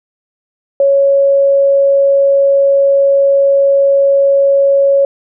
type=tone; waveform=sine; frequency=554.4 Hz; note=C#5; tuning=in tune; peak=-6 dBFS; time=0.8-5.05 s; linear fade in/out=2 ms; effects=none